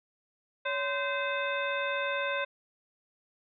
harmonic tone with a mistuned harmonic, 516 Hz, C5, 24 cents flat, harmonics 1 / 2 / 3 / 4 / 5 / 7, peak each -33 / -36 / -34 / -40 / -37 / -41 dBFS, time 0.65-2.45 s, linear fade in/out 10 ms, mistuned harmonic 1, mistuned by +150 cents, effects none

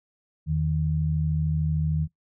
sine tone pair together, 82.23 / 155.56 Hz, E2 / D#3, -4 / 0 cents, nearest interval major seventh, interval 1104 cents, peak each -27 / -23 dBFS, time 0.46-2.08 s, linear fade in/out 50 ms, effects noise-tail reverb RT60 0.1 s tail -18 dB re dry

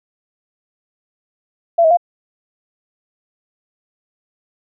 sine tone with pitch steps, 676 / 640 / 698 Hz, E5 / D#5 / F5, +43 / +49 / -1 cents, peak -8 dBFS, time 1.78-1.972 s, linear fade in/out 10 ms, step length 64 ms, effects none

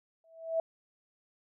sine tone with exponential growth, 654 Hz, E5, 14 cents flat, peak -24 dBFS, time 0.24-0.6 s, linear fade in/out 2 ms, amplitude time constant 78 ms, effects none

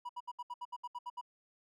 triangle tone bursts, 974 Hz, B5, 24 cents flat, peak -37 dBFS, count 11, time 0.05-1.213 s, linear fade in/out 10 ms, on 43 ms, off 69 ms, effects none

